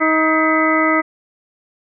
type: harmonic tone with a mistuned harmonic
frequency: 315.9 Hz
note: D#4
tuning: 26 cents sharp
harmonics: 1 / 2 / 3 / 4 / 5 / 6 / 7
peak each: -17 / -20 / -25 / -18 / -29 / -18 / -29 dBFS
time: 0-1.02 s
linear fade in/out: 20 ms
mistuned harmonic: 6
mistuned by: +95 cents
effects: none